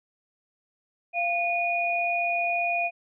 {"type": "tone pair together", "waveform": "sine", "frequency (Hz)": [693, 2458], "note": ["F5", "D#7"], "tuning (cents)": [-14, -22], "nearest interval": "octave + minor seventh", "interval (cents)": 2192, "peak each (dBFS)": -26, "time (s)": [1.13, 2.91], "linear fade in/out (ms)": 50, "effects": []}